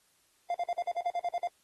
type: tone bursts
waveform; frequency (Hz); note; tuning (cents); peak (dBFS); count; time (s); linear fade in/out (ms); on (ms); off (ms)
triangle; 698.5; F5; 0; -26; 11; 0.5-1.474; 2; 44; 49
effects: white hiss -69 dBFS RMS until 1.63 s + AAC 32 kbps